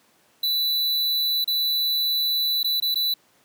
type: tone with dropouts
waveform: square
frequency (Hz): 3972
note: B7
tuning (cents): +9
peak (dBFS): -21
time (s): 0.43-3.14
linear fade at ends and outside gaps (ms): 5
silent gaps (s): 1.444-1.476 / 2.631-2.643 / 2.801-2.822 / 2.945-2.956
effects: pink hiss -60 dBFS RMS until 3.44 s + high-pass 200 Hz 12 dB/octave